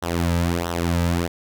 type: tone with flanger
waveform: sawtooth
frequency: 85.6 Hz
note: F2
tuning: 34 cents flat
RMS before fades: -22 dBFS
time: 0.02-1.28 s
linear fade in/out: 10 ms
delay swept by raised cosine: 0.42 to 2.82 ms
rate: 1.5 Hz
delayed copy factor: -0.75
effects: none